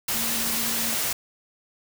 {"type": "tone in noise", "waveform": "sine", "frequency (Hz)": 228.2, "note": "A#3", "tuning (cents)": -37, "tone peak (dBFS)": -35, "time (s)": [0.14, 0.95], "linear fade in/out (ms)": 5, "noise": "white", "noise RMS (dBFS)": -26, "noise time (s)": [0.08, 1.13], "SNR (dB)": -12, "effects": []}